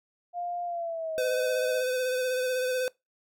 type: tone with pitch glide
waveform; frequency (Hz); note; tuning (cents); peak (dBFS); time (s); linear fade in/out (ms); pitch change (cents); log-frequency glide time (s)
sine; 702 to 621.8; F5 to D#5; +9 to -1; -30; 0.33-1.84; 50; -210; 0.65-1.25
type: tone with vibrato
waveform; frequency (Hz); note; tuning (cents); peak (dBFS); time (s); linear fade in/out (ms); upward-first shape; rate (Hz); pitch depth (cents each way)
square; 508; B4; +49; -27; 1.18-2.88; 0; sine; 16; 25
effects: noise-tail reverb RT60 0.2 s tail -23 dB re dry